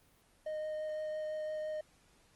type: tone with vibrato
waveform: triangle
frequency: 617 Hz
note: D#5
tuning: 15 cents flat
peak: -34 dBFS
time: 0.46-1.81 s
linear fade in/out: 5 ms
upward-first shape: triangle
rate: 5.9 Hz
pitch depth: 9 cents each way
effects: pink hiss -67 dBFS RMS until 2.35 s + Opus 24 kbps